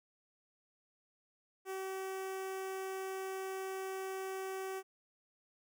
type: tone with notch filter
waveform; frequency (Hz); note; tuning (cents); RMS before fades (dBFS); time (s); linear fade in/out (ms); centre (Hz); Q
sawtooth; 381.7; G4; -46; -41; 1.65-4.83; 50; 4100; 1.4
effects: none